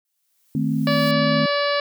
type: noise with exponential growth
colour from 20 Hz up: blue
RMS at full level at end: -37 dBFS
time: 0.05-1.11 s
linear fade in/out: 1 ms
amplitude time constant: 230 ms
type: chord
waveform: sine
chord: A diminished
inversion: second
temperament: equal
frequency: 155.56 / 220 / 261.6 Hz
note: Eb3 / A3 / C4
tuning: 0 / 0 / 0 cents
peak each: -23 dBFS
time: 0.55-1.46 s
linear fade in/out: 2 ms
type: harmonic tone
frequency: 575 Hz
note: D5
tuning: 37 cents flat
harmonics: 1 / 2 / 3 / 4 / 5 / 6 / 7 / 8 / 9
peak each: -21 / -25 / -27 / -31 / -32 / -38 / -30 / -33 / -37 dBFS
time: 0.87-1.8 s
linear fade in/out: 2 ms
effects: none